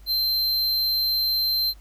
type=tone; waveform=square; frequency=4122 Hz; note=C8; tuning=27 cents flat; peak=-21 dBFS; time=0.06-1.74 s; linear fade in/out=50 ms; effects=added 50 Hz sine -44 dBFS peak until 1.8 s + pink hiss -58 dBFS RMS until 1.8 s